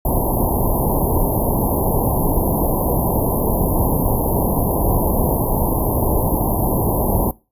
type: band-stop noise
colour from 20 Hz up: pink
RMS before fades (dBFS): -17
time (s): 0.05-7.31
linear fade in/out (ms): 2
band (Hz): 1000 to 11000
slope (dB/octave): 96
effects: noise-tail reverb RT60 0.3 s tail -22 dB re dry + resampled to 32000 Hz